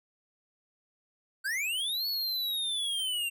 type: linear two-way sweep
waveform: square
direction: up then down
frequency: 1480 to 4439 to 2735 Hz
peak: -30 dBFS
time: 1.44-3.3 s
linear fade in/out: 20 ms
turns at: 2.07 s
effects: none